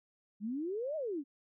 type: exponential two-way sweep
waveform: sine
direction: up then down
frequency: 196.5 to 647 to 261.6 Hz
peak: -34 dBFS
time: 0.4-1.24 s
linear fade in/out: 50 ms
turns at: 0.96 s
effects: none